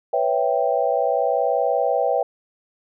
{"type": "chord", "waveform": "sine", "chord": "C# half-diminished seventh", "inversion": "third", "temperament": "equal", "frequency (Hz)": [493.9, 554.4, 659.3, 784], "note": ["B4", "C#5", "E5", "G5"], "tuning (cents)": [0, 0, 0, 0], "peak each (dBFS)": -23, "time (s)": [0.13, 2.23], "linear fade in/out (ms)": 5, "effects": []}